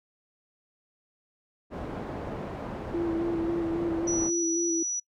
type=low-pass noise; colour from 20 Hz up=white; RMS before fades=-36 dBFS; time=1.7-4.31 s; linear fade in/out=50 ms; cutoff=580 Hz; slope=12 dB/octave
type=tone with vibrato; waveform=sine; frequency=335.5 Hz; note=E4; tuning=31 cents sharp; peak=-26 dBFS; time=2.94-4.83 s; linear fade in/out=5 ms; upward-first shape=square; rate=3.7 Hz; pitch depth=24 cents each way
type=tone; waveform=sine; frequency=5880 Hz; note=F#8; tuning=12 cents flat; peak=-28 dBFS; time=4.07-5 s; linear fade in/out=10 ms
effects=noise-tail reverb RT60 0.1 s tail -23 dB re dry